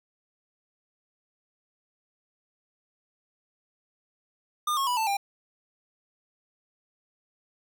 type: tone with pitch steps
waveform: square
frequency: 1210 / 1090.5 / 982.8 / 885.8 / 798.3 Hz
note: D#6 / C#6 / B5 / A5 / G5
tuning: -49 / -29 / -9 / +11 / +31 cents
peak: -25 dBFS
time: 4.67-5.17 s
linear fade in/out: 5 ms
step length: 100 ms
effects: none

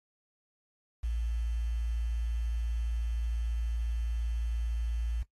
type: tone with quantisation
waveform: sine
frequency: 57.1 Hz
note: A#1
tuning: 35 cents flat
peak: -29 dBFS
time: 1.03-5.23 s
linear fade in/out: 10 ms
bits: 9
effects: noise-tail reverb RT60 0.1 s tail -17 dB re dry + AAC 32 kbps

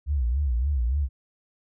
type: tone with vibrato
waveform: sine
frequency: 65.41 Hz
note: C2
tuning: in tune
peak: -21 dBFS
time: 0.06-1.09 s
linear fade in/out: 50 ms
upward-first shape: sine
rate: 3.5 Hz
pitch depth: 210 cents each way
effects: none

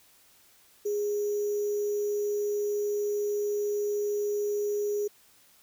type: tone with sample-and-hold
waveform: sine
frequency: 413.3 Hz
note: G#4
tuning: 8 cents flat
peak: -26 dBFS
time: 0.85-5.08 s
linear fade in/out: 10 ms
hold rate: 6300 Hz
effects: white hiss -60 dBFS RMS until 5.62 s

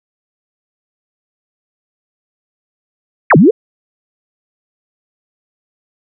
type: exponential two-way sweep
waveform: sine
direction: down then up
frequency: 2674 to 138.59 to 501 Hz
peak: -3 dBFS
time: 3.3-3.51 s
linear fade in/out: 10 ms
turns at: 3.37 s
effects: none

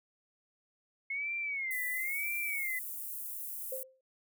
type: tone with vibrato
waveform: sine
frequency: 2164 Hz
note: C#7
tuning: 42 cents flat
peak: -33 dBFS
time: 1.1-2.79 s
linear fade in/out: 5 ms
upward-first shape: sine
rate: 0.99 Hz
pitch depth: 150 cents each way
type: high-pass noise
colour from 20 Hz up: white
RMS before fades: -41 dBFS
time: 1.71-3.83 s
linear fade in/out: 0 ms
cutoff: 10000 Hz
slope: 24 dB/octave
type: tone with exponential decay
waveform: sine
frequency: 523.3 Hz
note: C5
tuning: in tune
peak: -34 dBFS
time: 3.72-4.01 s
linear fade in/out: 5 ms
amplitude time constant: 62 ms
effects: none

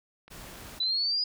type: click train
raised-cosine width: 0.3 ms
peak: -33 dBFS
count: 5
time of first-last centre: 0.28-0.832 s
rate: 7.24 Hz
type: noise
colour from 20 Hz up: pink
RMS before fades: -45 dBFS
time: 0.3-0.8 s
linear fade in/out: 20 ms
type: exponential sweep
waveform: sine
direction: up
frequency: 3951 to 4978 Hz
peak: -25 dBFS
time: 0.8-1.24 s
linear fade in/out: 5 ms
effects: none

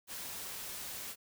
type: noise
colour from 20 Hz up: white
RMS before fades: -43 dBFS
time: 0.07-1.16 s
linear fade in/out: 50 ms
effects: none

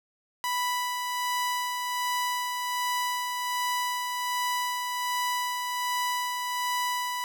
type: tone with tremolo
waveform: sawtooth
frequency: 987.8 Hz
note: B5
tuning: in tune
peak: -22 dBFS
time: 0.44-7.24 s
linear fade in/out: 0 ms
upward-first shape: sine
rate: 1.3 Hz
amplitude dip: 35%
effects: none

